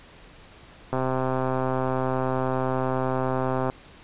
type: click train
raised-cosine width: 1 ms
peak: -12 dBFS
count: 361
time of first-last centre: 0.93-3.699 s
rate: 130 Hz
effects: pink hiss -49 dBFS RMS until 4.03 s + resampled to 8000 Hz